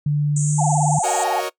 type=tone with pitch glide; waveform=sine; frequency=147.1 to 149.5 Hz; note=D3 to D3; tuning=+3 to +31 cents; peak=-16 dBFS; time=0.06-0.99 s; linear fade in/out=5 ms; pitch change=+28 cents; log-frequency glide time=0.43-0.51 s
type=band-pass noise; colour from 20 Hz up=pink; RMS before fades=-28 dBFS; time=0.36-1.24 s; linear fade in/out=5 ms; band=6500 to 8800 Hz; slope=96 dB/octave
type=tone with vibrato; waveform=sine; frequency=784 Hz; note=G5; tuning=in tune; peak=-19 dBFS; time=0.58-1.41 s; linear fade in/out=10 ms; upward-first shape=sine; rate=18 Hz; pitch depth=210 cents each way
type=chord; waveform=sawtooth; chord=D# minor seventh; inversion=first; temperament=equal; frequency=370 / 466.2 / 554.4 / 622.3 Hz; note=F#4 / A#4 / C#5 / D#5; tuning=0 / 0 / 0 / 0 cents; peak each=-25 dBFS; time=1.03-1.5 s; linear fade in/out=20 ms
effects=noise-tail reverb RT60 0.1 s tail -21 dB re dry